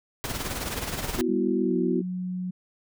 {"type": "noise with tremolo", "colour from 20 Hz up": "pink", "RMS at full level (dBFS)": -29, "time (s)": [0.24, 1.21], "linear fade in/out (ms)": 0, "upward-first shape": "sine", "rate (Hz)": 19, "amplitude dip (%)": 55}
{"type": "chord", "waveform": "sine", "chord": "B suspended fourth", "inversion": "none", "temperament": "equal", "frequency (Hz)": [246.9, 329.6, 370], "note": ["B3", "E4", "F#4"], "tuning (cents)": [0, 0, 0], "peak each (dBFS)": -27, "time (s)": [1.17, 2.02], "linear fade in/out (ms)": 20}
{"type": "tone with pitch glide", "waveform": "sine", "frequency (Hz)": [200, 182.34], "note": ["G3", "F#3"], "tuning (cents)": [35, -25], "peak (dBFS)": -28, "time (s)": [1.28, 2.51], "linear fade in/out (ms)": 10, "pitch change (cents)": -160, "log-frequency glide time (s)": [1.61, 1.75]}
{"effects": []}